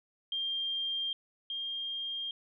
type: tone pair in turn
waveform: sine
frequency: 3194 / 3211 Hz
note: G7 / G7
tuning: +32 / +41 cents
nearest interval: unison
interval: 9 cents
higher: second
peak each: -31 / -34 dBFS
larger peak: first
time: 0.32-1.13 / 1.5-2.31 s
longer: neither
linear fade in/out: 2 ms
effects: none